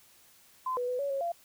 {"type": "tone with pitch steps", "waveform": "sine", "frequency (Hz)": [1028, 492, 499.1, 563, 548, 686], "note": ["C6", "B4", "B4", "C#5", "C#5", "F5"], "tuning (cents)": [-31, -7, 18, 27, -20, -31], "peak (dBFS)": -29, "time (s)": [0.66, 1.32], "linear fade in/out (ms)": 5, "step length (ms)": 110, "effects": ["white hiss -60 dBFS RMS until 1.44 s"]}